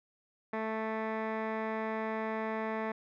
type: tone with low-pass filter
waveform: 15% pulse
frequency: 220 Hz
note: A3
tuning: in tune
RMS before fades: -35 dBFS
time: 0.53-2.92 s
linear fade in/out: 5 ms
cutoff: 1600 Hz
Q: 3.7
effects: none